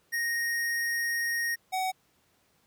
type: tone pair in turn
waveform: square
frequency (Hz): 1864.7 / 751.4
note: A#6 / F#5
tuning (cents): 0 / +26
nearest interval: octave + major third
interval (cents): 1574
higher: first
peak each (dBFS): -28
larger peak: neither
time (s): 0.12-1.56 / 1.72-1.92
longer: first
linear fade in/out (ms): 20
effects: pink hiss -68 dBFS RMS until 2.66 s + high-pass 80 Hz 12 dB/octave